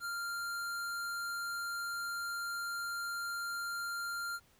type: tone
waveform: square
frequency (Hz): 1392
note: F6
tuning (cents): -6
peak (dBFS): -37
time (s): 0-4.4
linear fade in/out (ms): 50
effects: pink hiss -67 dBFS RMS until 4.59 s